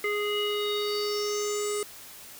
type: tone with low-pass filter sweep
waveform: square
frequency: 415.3 Hz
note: G#4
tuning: in tune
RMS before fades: -29 dBFS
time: 0.04-1.83 s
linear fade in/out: 2 ms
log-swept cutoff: 2200 to 8900 Hz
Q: 6.4
effects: white hiss -46 dBFS RMS until 2.39 s